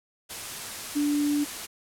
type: tone in noise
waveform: sine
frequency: 291.4 Hz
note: D4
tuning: 13 cents flat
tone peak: -22 dBFS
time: 0.95-1.45 s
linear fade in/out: 20 ms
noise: white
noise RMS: -36 dBFS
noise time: 0.29-1.67 s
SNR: +11 dB
effects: low-pass 12000 Hz 12 dB/octave